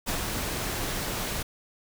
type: noise with ADSR envelope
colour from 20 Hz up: pink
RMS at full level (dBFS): -28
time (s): 0.06-1.43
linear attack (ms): 29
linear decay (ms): 81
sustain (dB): -3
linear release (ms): 10
effects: none